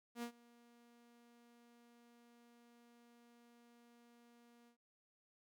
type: tone with ADSR envelope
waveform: sawtooth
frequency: 237.3 Hz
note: A#3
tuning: 31 cents sharp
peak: -37 dBFS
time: 0.15-4.77 s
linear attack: 76 ms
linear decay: 88 ms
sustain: -24 dB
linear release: 96 ms
effects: none